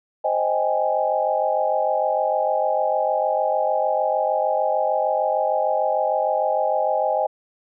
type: chord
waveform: sine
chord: Ab major seventh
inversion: first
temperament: equal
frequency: 523.3 / 622.3 / 784 / 830.6 Hz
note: C5 / Eb5 / G5 / Ab5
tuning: 0 / 0 / 0 / 0 cents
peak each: -25 / -22 / -25 / -24 dBFS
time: 0.24-7.27 s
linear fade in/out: 10 ms
effects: none